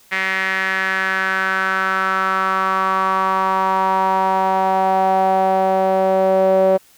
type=tone with band-pass filter sweep; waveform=sawtooth; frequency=190 Hz; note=F#3; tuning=46 cents sharp; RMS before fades=-17 dBFS; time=0.11-6.78 s; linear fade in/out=20 ms; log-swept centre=2000 to 560 Hz; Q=4.6; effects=white hiss -51 dBFS RMS until 6.97 s